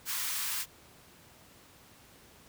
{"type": "high-pass noise", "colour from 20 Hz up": "white", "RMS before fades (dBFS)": -34, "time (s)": [0.05, 0.66], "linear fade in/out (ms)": 50, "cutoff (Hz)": 930, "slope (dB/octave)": 48, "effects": ["pink hiss -57 dBFS RMS until 2.48 s", "high-pass 60 Hz 12 dB/octave"]}